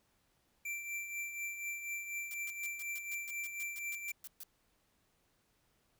square tone with tremolo, 2349 Hz, D7, in tune, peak -37 dBFS, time 0.65-4.12 s, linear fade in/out 5 ms, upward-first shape triangle, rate 4.1 Hz, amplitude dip 60%
blue noise bursts, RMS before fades -47 dBFS, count 14, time 2.31-4.434 s, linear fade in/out 0 ms, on 31 ms, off 130 ms
effects pink hiss -75 dBFS RMS until 5.99 s

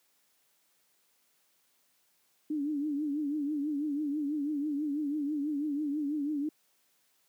sine tone with vibrato, 293.7 Hz, D4, in tune, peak -29 dBFS, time 2.5-6.49 s, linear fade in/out 5 ms, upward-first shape triangle, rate 6.1 Hz, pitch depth 110 cents each way, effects white hiss -71 dBFS RMS until 7.28 s + high-pass 150 Hz 12 dB/octave

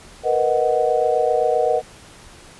sine chord, B major seventh, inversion third, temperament equal, 466.2 / 493.9 / 622.3 / 740 Hz, A#4 / B4 / D#5 / F#5, 0 / 0 / 0 / 0 cents, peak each -21 dBFS, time 0.23-1.82 s, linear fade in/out 50 ms, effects pink hiss -44 dBFS RMS until 2.59 s + resampled to 24000 Hz

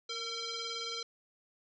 sine tone with frequency modulation, 445.3 Hz, A4, 21 cents sharp, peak -36 dBFS, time 0.09-1.03 s, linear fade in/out 5 ms, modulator 909 Hz, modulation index 5.5, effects none

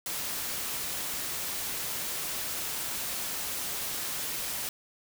white noise, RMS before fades -34 dBFS, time 0.06-4.69 s, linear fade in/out 2 ms, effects none

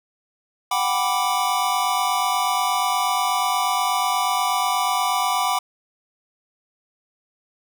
square chord, G major seventh, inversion third, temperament equal with one note detuned, 735.7 / 784 / 987.8 / 1174.7 Hz, F#5 / G5 / B5 / D6, -10 / 0 / 0 / 0 cents, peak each -26 / -27 / -25 / -25 dBFS, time 0.71-5.59 s, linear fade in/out 5 ms, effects none

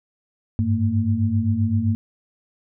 sine tone cluster, 96.9 / 104.6 / 227.8 Hz, G2 / G#2 / A#3, -20 / +13 / -40 cents, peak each -22 dBFS, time 0.59-1.95 s, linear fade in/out 0 ms, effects none

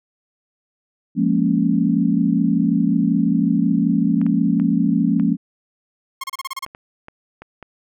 sine chord, Bb minor seventh, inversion second, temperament equal, 174.61 / 207.7 / 233.1 / 277.2 Hz, F3 / Ab3 / Bb3 / Db4, 0 / 0 / 0 / 0 cents, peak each -20 dBFS, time 1.15-5.37 s, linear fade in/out 50 ms
clicks, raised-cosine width 0.5 ms, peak -22 dBFS, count 9, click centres 4.215 / 4.265 / 4.599 / 5.198 / 6.664 / 6.749 / 7.084 / 7.42 / 7.627 s
sawtooth tone bursts, 1074 Hz, C6, 45 cents sharp, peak -21 dBFS, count 8, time 6.21-6.651 s, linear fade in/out 5 ms, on 28 ms, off 31 ms
effects none

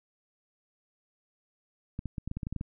clicks, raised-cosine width 5 ms, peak -22 dBFS, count 11, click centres 1.991 / 2.057 / 2.182 / 2.276 / 2.314 / 2.37 / 2.432 / 2.469 / 2.526 / 2.563 / 2.611 s, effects none

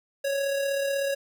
square tone with amplitude modulation, 554.4 Hz, C#5, in tune, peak -24 dBFS, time 0.24-1.15 s, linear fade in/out 10 ms, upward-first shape sine, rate 36.2 Hz, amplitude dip 35%, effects none

